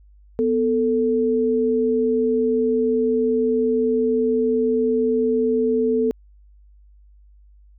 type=tone pair together; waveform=sine; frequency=248.5 / 442.8 Hz; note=B3 / A4; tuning=+11 / +11 cents; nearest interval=minor seventh; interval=1000 cents; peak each=-21 / -18 dBFS; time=0.39-6.11 s; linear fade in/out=0 ms; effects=added 50 Hz sine -47 dBFS peak until 7.78 s